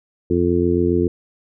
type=harmonic tone; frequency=87.31 Hz; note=F2; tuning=in tune; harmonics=1 / 2 / 3 / 4 / 5; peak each=-23 / -24 / -21 / -18 / -22 dBFS; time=0.3-1.08 s; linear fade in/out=5 ms; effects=none